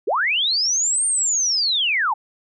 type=linear two-way sweep; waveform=sine; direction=up then down; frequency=317.3 to 8880 to 775 Hz; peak=-17 dBFS; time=0.07-2.14 s; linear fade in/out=10 ms; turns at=1.06 s; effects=none